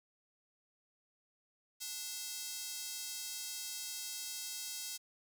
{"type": "tone with high-pass filter", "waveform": "square", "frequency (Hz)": 293.7, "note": "D4", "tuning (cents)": 0, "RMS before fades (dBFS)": -43, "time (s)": [1.8, 4.98], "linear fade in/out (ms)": 20, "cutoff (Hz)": 5300, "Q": 1.1, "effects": []}